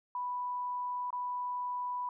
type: tone with dropouts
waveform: sine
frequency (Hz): 987.8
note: B5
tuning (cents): 0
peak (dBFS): -33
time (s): 0.15-2.09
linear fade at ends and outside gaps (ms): 2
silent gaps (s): 1.105-1.128
effects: none